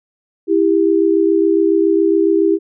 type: tone pair together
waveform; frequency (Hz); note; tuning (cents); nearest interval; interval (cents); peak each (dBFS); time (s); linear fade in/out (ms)
sine; 329.6 / 396.8; E4 / G4; 0 / +21; minor third; 321; -13; 0.47-2.59; 50
effects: none